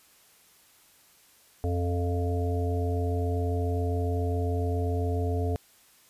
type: harmonic tone with a mistuned harmonic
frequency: 87.31 Hz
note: F2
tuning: in tune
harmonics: 1 / 3 / 5 / 7 / 8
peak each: -26 / -35 / -33 / -41 / -37 dBFS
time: 1.64-5.56 s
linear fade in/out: 0 ms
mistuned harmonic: 3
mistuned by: +32 cents
effects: white hiss -59 dBFS RMS until 6.09 s + resampled to 32000 Hz